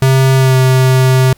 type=tone with pitch glide; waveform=square; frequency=132.6 to 130.1 Hz; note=C3 to C3; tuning=+23 to -9 cents; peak=-7 dBFS; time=0.02-1.33 s; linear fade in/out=2 ms; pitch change=-32 cents; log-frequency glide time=0.37-0.56 s; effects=pink hiss -48 dBFS RMS until 1.37 s